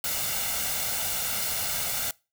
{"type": "noise with comb filter", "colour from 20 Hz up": "white", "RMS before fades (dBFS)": -29, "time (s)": [0.04, 2.11], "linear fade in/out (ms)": 2, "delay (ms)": 1.4, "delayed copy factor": 0.6, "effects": ["noise-tail reverb RT60 0.3 s tail -24 dB re dry"]}